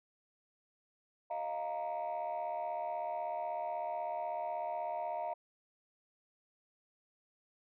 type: chord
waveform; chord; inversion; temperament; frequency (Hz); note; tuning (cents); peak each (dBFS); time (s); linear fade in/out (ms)
sine; Eb suspended second; none; equal; 622.3 / 698.5 / 932.3; Eb5 / F5 / Bb5; 0 / 0 / 0; -39 / -37 / -39; 1.3-5.34; 10
effects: tanh soft clip ceiling -31 dBFS